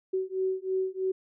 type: beating tone pair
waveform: sine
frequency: 375.8 / 378.9 Hz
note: F#4 / F#4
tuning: +27 / +41 cents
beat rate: 3.1 Hz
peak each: -30 dBFS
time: 0.13-1.12 s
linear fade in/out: 10 ms
effects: none